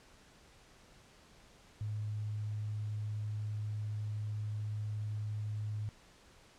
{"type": "tone", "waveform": "sine", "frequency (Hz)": 105.9, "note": "G#2", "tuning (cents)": 34, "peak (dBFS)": -35, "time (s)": [1.81, 5.89], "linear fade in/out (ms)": 0, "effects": ["pink hiss -61 dBFS RMS until 6.58 s", "low-pass 8000 Hz 12 dB/octave"]}